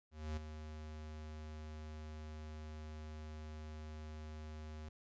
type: tone with ADSR envelope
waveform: square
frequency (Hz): 77.2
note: D#2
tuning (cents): -13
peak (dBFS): -38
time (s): 0.11-4.89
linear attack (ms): 260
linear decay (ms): 8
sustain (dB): -9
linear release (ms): 4
effects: resampled to 16000 Hz